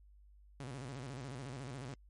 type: tone with vibrato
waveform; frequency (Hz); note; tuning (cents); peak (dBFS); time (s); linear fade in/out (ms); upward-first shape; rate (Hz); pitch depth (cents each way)
sawtooth; 130.81; C3; 0; -39; 0.6-1.94; 2; square; 14; 120
effects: added 50 Hz sine -58 dBFS peak until 2.09 s + MP3 48 kbps